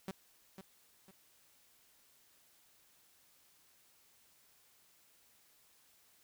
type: tone with echo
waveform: sawtooth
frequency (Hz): 191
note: G3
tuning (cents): -45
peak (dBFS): -35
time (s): 0.08-0.11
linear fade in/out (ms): 2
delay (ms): 500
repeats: 2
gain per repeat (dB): -9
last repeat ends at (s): 1.11
effects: white hiss -68 dBFS RMS until 6.23 s